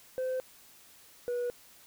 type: tone pair in turn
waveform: sine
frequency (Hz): 515 / 486.1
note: C5 / B4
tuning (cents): -28 / -28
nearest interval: minor second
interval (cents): 100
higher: first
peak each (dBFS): -27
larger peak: neither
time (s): 0.18-0.4 / 1.28-1.5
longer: neither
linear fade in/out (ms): 0
effects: tanh soft clip ceiling -29 dBFS + white hiss -57 dBFS RMS until 1.86 s